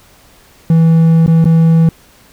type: tone with dropouts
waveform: triangle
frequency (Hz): 163.6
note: E3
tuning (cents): -13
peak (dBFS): -3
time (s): 0.7-1.89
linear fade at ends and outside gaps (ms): 2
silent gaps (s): 1.263-1.278 / 1.444-1.455
effects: pink hiss -45 dBFS RMS until 2.32 s